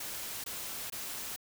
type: noise bursts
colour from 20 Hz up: white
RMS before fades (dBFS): -40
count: 3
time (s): 0-1.362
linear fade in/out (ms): 5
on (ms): 440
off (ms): 21
effects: none